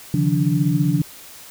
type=tone cluster; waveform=sine; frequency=138.9 / 153.7 / 174.7 / 291 Hz; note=C#3 / D#3 / F3 / D4; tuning=+4 / -21 / +1 / -16 cents; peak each=-21 / -20 / -21 / -22 dBFS; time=0.14-1.02 s; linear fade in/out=2 ms; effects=white hiss -41 dBFS RMS until 1.5 s